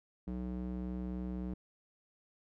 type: tone with band-pass filter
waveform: square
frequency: 61.74 Hz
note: B1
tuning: in tune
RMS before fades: -39 dBFS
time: 0.27-1.54 s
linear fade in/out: 5 ms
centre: 220 Hz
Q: 1.4
effects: none